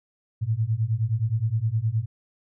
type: beating tone pair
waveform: sine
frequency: 106.5 / 116.1 Hz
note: G#2 / A#2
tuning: +44 / -7 cents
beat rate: 9.6 Hz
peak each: -25 / -24 dBFS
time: 0.41-2.06 s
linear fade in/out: 20 ms
effects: none

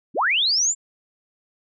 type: linear sweep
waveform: sine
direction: up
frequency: 145.6 to 7459 Hz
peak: -17 dBFS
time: 0.14-0.75 s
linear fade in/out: 50 ms
effects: none

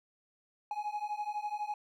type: beating tone pair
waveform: triangle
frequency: 830 / 842 Hz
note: G#5 / G#5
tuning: -1 / +24 cents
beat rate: 12 Hz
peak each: -36 / -35 dBFS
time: 0.71-1.74 s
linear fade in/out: 2 ms
effects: none

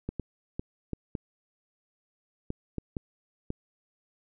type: clicks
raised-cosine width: 3 ms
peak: -19 dBFS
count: 9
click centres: 0.09 / 0.197 / 0.595 / 0.933 / 1.152 / 2.504 / 2.783 / 2.968 / 3.504 s
effects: none

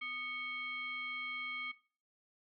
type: tone with frequency modulation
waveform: sine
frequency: 2217 Hz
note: C#7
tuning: in tune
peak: -38 dBFS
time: 0.01-1.72 s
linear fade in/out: 10 ms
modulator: 982 Hz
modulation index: 0.74
effects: noise-tail reverb RT60 0.4 s tail -18 dB re dry

